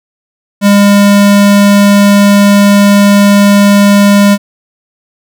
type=tone; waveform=square; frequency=202.2 Hz; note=G#3; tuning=46 cents flat; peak=-3 dBFS; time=0.61-4.38 s; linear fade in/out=50 ms; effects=none